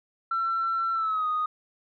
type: tone with pitch glide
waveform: sine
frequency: 1347 to 1242.4 Hz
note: E6 to D#6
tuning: +37 to -3 cents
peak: -23 dBFS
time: 0.31-1.46 s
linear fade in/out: 5 ms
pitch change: -140 cents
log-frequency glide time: 0.94-1.27 s
effects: tanh soft clip ceiling -20 dBFS